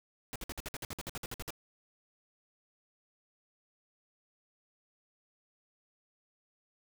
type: noise bursts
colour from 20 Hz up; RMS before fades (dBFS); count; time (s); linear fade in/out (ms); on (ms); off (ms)
pink; -40; 15; 0.33-1.505; 0; 27; 55
effects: none